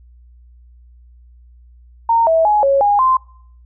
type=tone with pitch steps; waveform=sine; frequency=920 / 651 / 839 / 551 / 818 / 1040 Hz; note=A#5 / E5 / G#5 / C#5 / G#5 / C6; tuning=-23 / -22 / +17 / -11 / -26 / -11 cents; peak=-10 dBFS; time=2.09-3.17 s; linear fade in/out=5 ms; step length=180 ms; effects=noise-tail reverb RT60 0.7 s tail -26 dB re dry + added 60 Hz sine -42 dBFS peak until 3.65 s